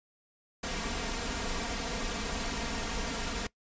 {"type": "noise with comb filter", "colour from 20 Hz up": "pink", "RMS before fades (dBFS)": -34, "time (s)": [0.63, 3.47], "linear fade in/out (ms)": 5, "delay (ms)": 4.3, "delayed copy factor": 0.7, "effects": ["noise-tail reverb RT60 0.1 s tail -21 dB re dry", "resampled to 16000 Hz"]}